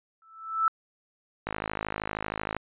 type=tone with exponential growth; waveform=sine; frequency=1318.5 Hz; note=E6; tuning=in tune; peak=-18 dBFS; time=0.22-0.68 s; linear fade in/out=1 ms; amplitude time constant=100 ms
type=click train; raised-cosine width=0.5 ms; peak=-15 dBFS; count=59; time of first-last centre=1.47-2.566 s; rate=52.9 Hz
effects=resampled to 8000 Hz